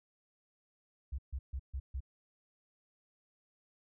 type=tone bursts; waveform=sine; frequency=66.3 Hz; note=C2; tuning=23 cents sharp; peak=-35 dBFS; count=5; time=1.12-2.005 s; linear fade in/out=10 ms; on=65 ms; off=140 ms; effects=none